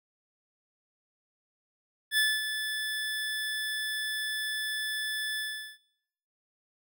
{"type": "tone with ADSR envelope", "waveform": "25% pulse", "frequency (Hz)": 1736, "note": "A6", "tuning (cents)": -24, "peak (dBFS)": -18, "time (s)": [2.11, 5.78], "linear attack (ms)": 68, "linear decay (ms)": 230, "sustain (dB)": -9, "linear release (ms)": 400, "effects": ["noise-tail reverb RT60 0.8 s tail -21 dB re dry"]}